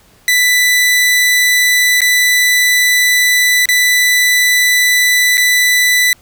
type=tone with dropouts; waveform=sawtooth; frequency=1985 Hz; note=B6; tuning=8 cents sharp; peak=-5 dBFS; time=0.28-6.13 s; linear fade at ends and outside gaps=1 ms; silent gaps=2.006-2.017 / 3.656-3.688 / 5.372-5.378 s; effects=pink hiss -48 dBFS RMS until 6.21 s